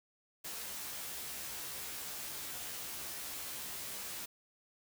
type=noise with comb filter; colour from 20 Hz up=white; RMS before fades=-43 dBFS; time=0.44-4.26 s; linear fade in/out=10 ms; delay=15 ms; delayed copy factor=+0.9; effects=none